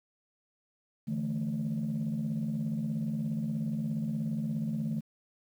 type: chord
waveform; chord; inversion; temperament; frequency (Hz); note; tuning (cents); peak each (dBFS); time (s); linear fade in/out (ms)
sine; D suspended second; none; equal with one note detuned; 147.94 / 164.81 / 220; D3 / E3 / A3; +13 / 0 / 0; -34 / -35 / -31; 1.07-5.01; 20
effects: tanh soft clip ceiling -25 dBFS + 10-bit